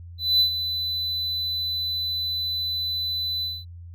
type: tone with ADSR envelope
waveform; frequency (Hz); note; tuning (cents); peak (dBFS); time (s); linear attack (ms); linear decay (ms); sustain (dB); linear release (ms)
triangle; 4000; B7; +21; -13; 0.18-3.65; 220; 97; -10; 220
effects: added 86 Hz sine -38 dBFS peak until 3.94 s